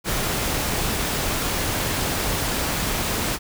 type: noise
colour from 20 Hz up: pink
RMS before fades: -24 dBFS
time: 0.04-3.39 s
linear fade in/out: 50 ms
effects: none